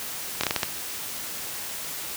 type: slowing click train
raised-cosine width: 0.2 ms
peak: -5 dBFS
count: 6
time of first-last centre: 0.41-0.632 s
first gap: 25 ms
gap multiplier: 1.29
effects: white hiss -34 dBFS RMS until 2.16 s + high-pass 60 Hz 12 dB/octave